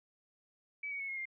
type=tone with pitch steps; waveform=sine; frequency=2291 / 2245 / 2200 / 2156 / 2113 Hz; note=D7 / C#7 / C#7 / C#7 / C7; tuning=-44 / +21 / -14 / -49 / +16 cents; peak=-37 dBFS; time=0.83-1.255 s; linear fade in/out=5 ms; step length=85 ms; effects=none